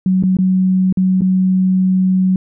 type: tone with dropouts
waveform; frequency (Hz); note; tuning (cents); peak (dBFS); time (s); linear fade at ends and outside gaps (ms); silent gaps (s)
sine; 186.6; F#3; +15; -10; 0.06-2.36; 2; 0.226-0.236 / 0.369-0.387 / 0.926-0.972 / 1.209-1.218
effects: none